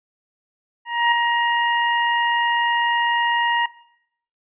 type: tone with ADSR envelope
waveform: 25% pulse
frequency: 944 Hz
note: A#5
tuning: 22 cents sharp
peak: -9 dBFS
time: 0.85-3.66 s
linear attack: 270 ms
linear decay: 4 ms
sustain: -4 dB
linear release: 5 ms
effects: noise-tail reverb RT60 0.7 s tail -19 dB re dry + resampled to 8000 Hz